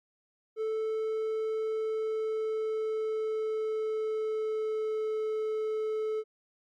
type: tone with pitch glide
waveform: triangle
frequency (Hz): 439 to 434.2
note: A4 to A4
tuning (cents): -4 to -23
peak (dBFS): -27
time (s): 0.56-6.24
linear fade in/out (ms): 50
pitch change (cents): -19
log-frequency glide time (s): 1.64-5.15
effects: Opus 48 kbps